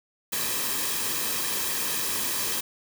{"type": "noise with comb filter", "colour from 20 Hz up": "white", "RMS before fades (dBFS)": -28, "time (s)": [0.32, 2.61], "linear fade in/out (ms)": 10, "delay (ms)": 1.4, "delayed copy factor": -0.55, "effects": []}